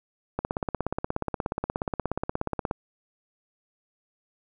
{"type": "click train", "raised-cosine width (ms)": 1, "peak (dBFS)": -13, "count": 40, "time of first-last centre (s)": [0.39, 2.711], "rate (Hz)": 16.8, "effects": []}